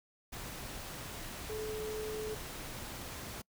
sine tone in noise, 431.4 Hz, A4, 34 cents flat, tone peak -37 dBFS, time 1.49-2.35 s, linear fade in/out 10 ms, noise pink, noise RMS -44 dBFS, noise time 0.32-3.42 s, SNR +4 dB, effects noise-tail reverb RT60 0.1 s tail -26 dB re dry

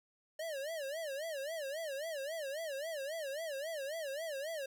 square tone with vibrato, 597 Hz, D5, 28 cents sharp, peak -39 dBFS, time 0.39-4.66 s, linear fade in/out 5 ms, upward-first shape sine, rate 3.7 Hz, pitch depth 190 cents each way, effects none

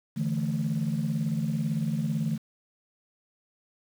sine chord, D suspended second, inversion none, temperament equal, 146.83 / 164.81 / 220 Hz, D3 / E3 / A3, 0 / 0 / 0 cents, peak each -29 dBFS, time 0.16-2.38 s, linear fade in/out 20 ms, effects tanh soft clip ceiling -19 dBFS + 8-bit

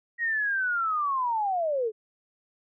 sine linear sweep, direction down, 1900 to 414.6 Hz, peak -24 dBFS, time 0.18-1.92 s, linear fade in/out 50 ms, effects none

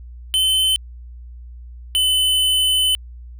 square tone pair in turn, 3059 / 3024 Hz, G7 / F#7, -43 / +37 cents, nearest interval unison, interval 20 cents, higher first, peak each -15 dBFS, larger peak neither, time 0.34-0.76 / 1.95-2.95 s, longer second, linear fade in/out 0 ms, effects added 60 Hz sine -34 dBFS peak until 3.39 s

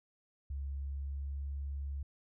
sine tone with pitch glide, 69.3 to 69.9 Hz, C#2 to C#2, 0 to +15 cents, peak -36 dBFS, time 0.5-2.03 s, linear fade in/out 5 ms, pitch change +15 cents, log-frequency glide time 0.84-1.47 s, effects none

